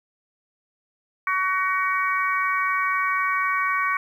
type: harmonic tone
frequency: 376 Hz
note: F#4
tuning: 28 cents sharp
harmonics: 3 / 4 / 5 / 6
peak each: -23 / -28 / -28 / -27 dBFS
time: 1.27-3.97 s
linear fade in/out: 2 ms
effects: 9-bit